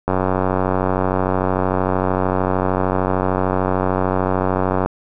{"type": "click train", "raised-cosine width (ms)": 1, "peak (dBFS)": -4, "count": 447, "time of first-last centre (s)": [0.08, 4.86], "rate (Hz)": 93.3, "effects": []}